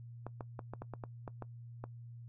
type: clicks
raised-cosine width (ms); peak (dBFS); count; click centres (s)
1; -28; 10; 0.266 / 0.408 / 0.592 / 0.736 / 0.82 / 0.937 / 1.038 / 1.278 / 1.423 / 1.84
effects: noise-tail reverb RT60 0.1 s tail -20 dB re dry + added 118 Hz sine -47 dBFS peak until 2.28 s